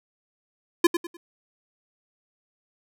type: tone with echo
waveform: square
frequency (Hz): 342.7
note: F4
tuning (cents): -33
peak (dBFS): -13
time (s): 0.84-0.87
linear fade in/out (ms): 5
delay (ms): 100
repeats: 3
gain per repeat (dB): -10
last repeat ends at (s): 1.17
effects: none